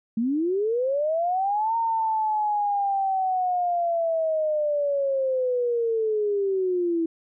sine linear two-way sweep, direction up then down, 215.6 to 921 to 325.3 Hz, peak -21 dBFS, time 0.17-7.06 s, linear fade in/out 5 ms, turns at 1.76 s, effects none

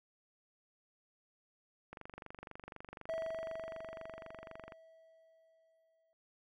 click train, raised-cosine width 0.5 ms, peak -32 dBFS, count 68, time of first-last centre 1.93-4.722 s, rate 24 Hz
triangle tone with exponential decay, 650 Hz, E5, 24 cents flat, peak -33 dBFS, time 3.09-6.13 s, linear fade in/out 0 ms, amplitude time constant 660 ms
effects none

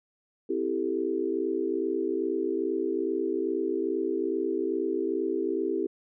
sine chord, A minor seventh, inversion first, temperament equal, 261.6 / 329.6 / 392 / 440 Hz, C4 / E4 / G4 / A4, 0 / 0 / 0 / 0 cents, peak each -35 / -30 / -29 / -34 dBFS, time 0.49-5.87 s, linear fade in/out 10 ms, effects none

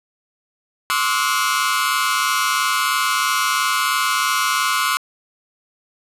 sawtooth tone cluster, 1052 / 1155 / 1298 / 1444 Hz, C6 / D6 / E6 / F#6, +9 / -29 / -27 / -43 cents, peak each -19 dBFS, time 0.9-4.97 s, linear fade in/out 0 ms, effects resampled to 32000 Hz + 7-bit

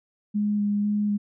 sine tone with vibrato, 206.6 Hz, G#3, 9 cents flat, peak -21 dBFS, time 0.34-1.18 s, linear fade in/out 20 ms, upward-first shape square, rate 2 Hz, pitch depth 11 cents each way, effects none

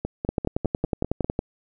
two click trains, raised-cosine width 2 ms, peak -13 / -9 dBFS, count 7 / 13, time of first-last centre 0.05-1.245 / 0.29-1.391 s, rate 5.02 / 10.9 Hz, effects none

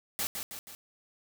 white noise with echo, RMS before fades -32 dBFS, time 0.19-0.27 s, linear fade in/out 0 ms, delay 160 ms, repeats 3, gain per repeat -5 dB, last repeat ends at 0.75 s, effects none

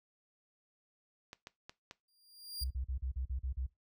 clicks, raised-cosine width 0.2 ms, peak -29 dBFS, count 4, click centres 1.331 / 1.471 / 1.695 / 1.911 s
sawtooth tone with exponential growth, 4787 Hz, D8, 32 cents sharp, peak -33 dBFS, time 2.08-2.64 s, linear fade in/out 5 ms, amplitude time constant 120 ms
sine tone bursts, 64.5 Hz, C2, 24 cents flat, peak -34 dBFS, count 8, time 2.61-3.666 s, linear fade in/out 10 ms, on 97 ms, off 40 ms
effects noise-tail reverb RT60 0.2 s tail -20 dB re dry

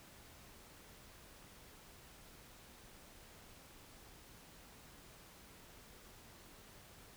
silence, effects pink hiss -59 dBFS RMS until 7.16 s

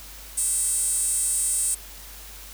square tone with high-pass filter, 292.9 Hz, D4, 5 cents flat, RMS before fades -24 dBFS, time 0.37-1.75 s, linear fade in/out 10 ms, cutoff 8700 Hz, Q 9.3, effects added 50 Hz sine -44 dBFS peak until 2.53 s + white hiss -43 dBFS RMS until 2.53 s

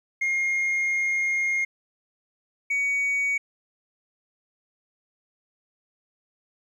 sine tone pair in turn, 2134 / 2250 Hz, C7 / C#7, +34 / +25 cents, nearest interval minor second, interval 91 cents, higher second, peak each -19 dBFS, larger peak neither, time 0.21-1.65 / 2.7-3.38 s, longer first, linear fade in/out 10 ms, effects tanh soft clip ceiling -21 dBFS + 10-bit

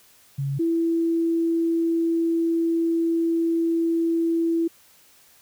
sine tone pair in turn, 138.59 / 332.1 Hz, C#3 / E4, 0 / +13 cents, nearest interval octave + minor third, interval 1513 cents, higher second, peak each -23 / -19 dBFS, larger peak second, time 0.38-0.59 / 0.59-4.68 s, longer second, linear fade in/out 10 ms, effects white hiss -55 dBFS RMS until 5.41 s

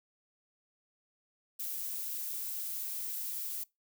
violet noise, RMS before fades -38 dBFS, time 1.59-3.64 s, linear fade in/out 10 ms, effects noise-tail reverb RT60 0.2 s tail -23 dB re dry

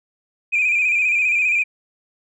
sine tone with vibrato, 2441 Hz, D#7, 34 cents flat, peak -14 dBFS, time 0.52-1.64 s, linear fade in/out 20 ms, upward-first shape square, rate 15 Hz, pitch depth 48 cents each way, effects tanh soft clip ceiling -11 dBFS

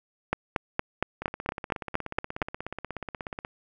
two click trains, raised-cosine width 0.5 ms, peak -9 / -19 dBFS, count 10 / 38, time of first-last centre 0.33-2.418 / 1.22-3.449 s, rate 4.31 / 16.6 Hz, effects none

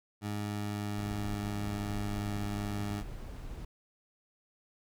20% pulse tone with pitch glide, 103.83 to 102.52 Hz, G#2 to G#2, 0 to -22 cents, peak -29 dBFS, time 0.21-3.04 s, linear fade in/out 50 ms, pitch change -22 cents, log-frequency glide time 0.41-1.63 s
brown noise, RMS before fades -42 dBFS, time 0.98-3.65 s, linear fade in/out 5 ms
effects none

